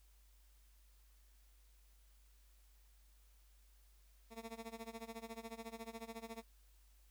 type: tone with tremolo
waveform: 15% pulse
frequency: 227 Hz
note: A#3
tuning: 46 cents flat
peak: -38 dBFS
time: 4.3-6.44 s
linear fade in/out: 50 ms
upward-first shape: sine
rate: 14 Hz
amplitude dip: 90%
effects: added 50 Hz sine -64 dBFS peak until 7.1 s + white hiss -74 dBFS RMS until 7.1 s